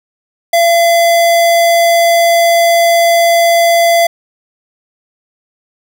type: tone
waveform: square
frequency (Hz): 679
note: F5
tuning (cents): -49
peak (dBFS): -7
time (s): 0.53-4.07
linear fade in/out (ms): 5
effects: none